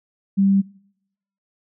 sine tone, 196 Hz, G3, in tune, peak -13 dBFS, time 0.37-0.62 s, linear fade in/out 20 ms, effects noise-tail reverb RT60 0.8 s tail -25 dB re dry

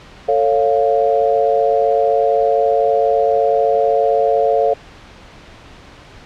sine chord, A augmented, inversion none, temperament equal with one note detuned, 446.1 / 554.4 / 698.5 Hz, A4 / C#5 / E#5, +24 / 0 / 0 cents, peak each -16 dBFS, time 0.28-4.74 s, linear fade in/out 10 ms, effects pink hiss -40 dBFS RMS until 6.25 s + low-pass 4000 Hz 12 dB/octave

